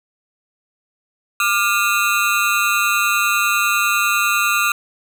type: ring-modulated tone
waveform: 25% pulse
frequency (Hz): 1300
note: E6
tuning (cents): -24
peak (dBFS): -8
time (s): 1.4-4.72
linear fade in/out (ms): 2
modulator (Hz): 105
effects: none